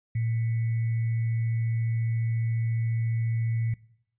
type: tone with sample-and-hold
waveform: sine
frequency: 114.3 Hz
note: A#2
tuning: 34 cents flat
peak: -24 dBFS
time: 0.15-3.74 s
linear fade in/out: 5 ms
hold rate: 2100 Hz
effects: noise-tail reverb RT60 0.7 s tail -21 dB re dry + resampled to 8000 Hz